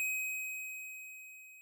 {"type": "tone with level ramp", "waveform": "square", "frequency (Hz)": 2528, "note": "D#7", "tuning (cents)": 27, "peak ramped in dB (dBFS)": [-32, -54], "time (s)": [0, 1.61], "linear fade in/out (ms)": 0, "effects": []}